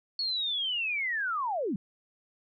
sine linear sweep, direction down, 4399 to 163.2 Hz, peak -28 dBFS, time 0.19-1.76 s, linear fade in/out 2 ms, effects none

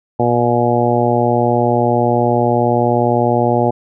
harmonic tone, 120.1 Hz, B2, 48 cents flat, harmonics 1 / 2 / 3 / 4 / 5 / 6 / 7, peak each -19 / -19 / -19 / -19 / -19 / -19 / -19 dBFS, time 0.19-3.71 s, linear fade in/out 10 ms, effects none

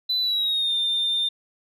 sine tone with pitch glide, 4000 to 3605 Hz, B7 to A7, +21 to +41 cents, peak -19 dBFS, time 0.09-1.29 s, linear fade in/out 10 ms, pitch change -180 cents, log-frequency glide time 0.2-0.75 s, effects tanh soft clip ceiling -18 dBFS

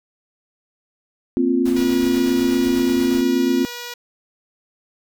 sine chord, Bb suspended second, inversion none, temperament equal, 233.1 / 261.6 / 349.2 Hz, Bb3 / C4 / F4, 0 / 0 / 0 cents, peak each -23 / -17 / -20 dBFS, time 1.37-3.65 s, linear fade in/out 0 ms
pink noise with tremolo, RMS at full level -33 dBFS, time 1.65-3.22 s, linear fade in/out 10 ms, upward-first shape triangle, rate 8.2 Hz, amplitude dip 45%
5% pulse tone, 482.6 Hz, B4, 40 cents flat, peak -18 dBFS, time 1.76-3.94 s, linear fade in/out 5 ms
effects none

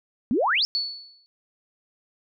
sine exponential sweep, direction up, 210.9 to 5588 Hz, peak -19 dBFS, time 0.31-0.65 s, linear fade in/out 0 ms
sine tone with exponential decay, 4435 Hz, C#8, in tune, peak -20 dBFS, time 0.75-1.26 s, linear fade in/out 0 ms, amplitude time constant 110 ms
effects none

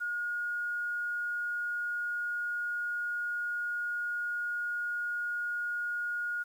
sine tone with quantisation, 1435 Hz, F6, 47 cents sharp, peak -31 dBFS, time 0-6.44 s, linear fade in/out 20 ms, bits 10, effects none

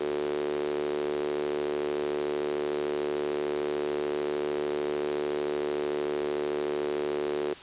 sawtooth tone with high-pass filter, 73.42 Hz, D2, in tune, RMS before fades -30 dBFS, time 0-7.54 s, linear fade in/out 10 ms, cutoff 390 Hz, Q 7.3, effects white hiss -45 dBFS RMS until 7.62 s + resampled to 8000 Hz

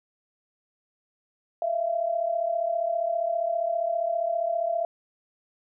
sine tone pair together, 645 / 680 Hz, E5 / F5, -38 / -46 cents, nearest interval minor second, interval 92 cents, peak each -29 / -25 dBFS, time 1.62-4.85 s, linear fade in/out 2 ms, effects none

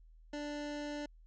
25% pulse tone, 293.7 Hz, D4, in tune, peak -35 dBFS, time 0.33-1.06 s, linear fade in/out 5 ms, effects added 40 Hz sine -56 dBFS peak until 1.26 s + resampled to 16000 Hz

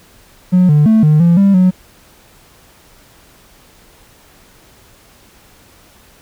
triangle tone with pitch steps, 181.8 / 148.8 / 220.3 / 152.2 / 170.8 / 197.7 / 183.8 Hz, F#3 / D3 / A3 / D#3 / F3 / G3 / F#3, -30 / +23 / +2 / -38 / -38 / +15 / -11 cents, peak -3 dBFS, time 0.52-1.71 s, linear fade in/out 20 ms, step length 170 ms, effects tanh soft clip ceiling -1 dBFS + pink hiss -46 dBFS RMS until 6.21 s

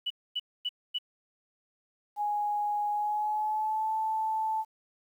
sine tone bursts, 2955 Hz, F#7, 3 cents flat, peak -28 dBFS, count 4, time 0.06-0.986 s, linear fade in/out 10 ms, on 44 ms, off 250 ms
sine tone with pitch glide, 830.6 to 876.9 Hz, G#5 to A5, 0 to -6 cents, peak -27 dBFS, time 2.16-4.65 s, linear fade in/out 50 ms, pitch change +94 cents, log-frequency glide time 2.91-3.92 s
effects 10-bit

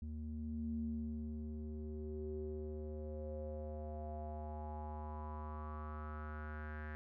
square tone with low-pass filter sweep, 76.2 Hz, D#2, 36 cents flat, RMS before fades -44 dBFS, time 0.02-6.95 s, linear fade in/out 0 ms, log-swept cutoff 180 to 1700 Hz, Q 6, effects none

